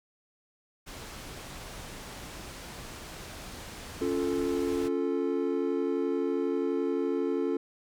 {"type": "low-pass noise", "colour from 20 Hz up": "pink", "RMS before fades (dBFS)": -43, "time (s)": [0.86, 4.89], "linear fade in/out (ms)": 20, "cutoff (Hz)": 10000, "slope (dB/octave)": 12}
{"type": "chord", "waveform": "triangle", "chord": "Db augmented", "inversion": "none", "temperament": "equal", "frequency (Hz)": [277.2, 349.2, 440], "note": ["Db4", "F4", "A4"], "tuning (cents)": [0, 0, 0], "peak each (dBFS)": -29, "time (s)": [4.01, 7.57], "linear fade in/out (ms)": 5}
{"effects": []}